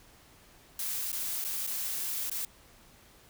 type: noise with dropouts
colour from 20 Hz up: blue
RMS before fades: -34 dBFS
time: 0.79-2.45 s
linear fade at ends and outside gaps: 2 ms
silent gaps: 1.118-1.128 / 1.442-1.448 / 1.667-1.673 / 2.298-2.314 s
effects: pink hiss -58 dBFS RMS until 3.29 s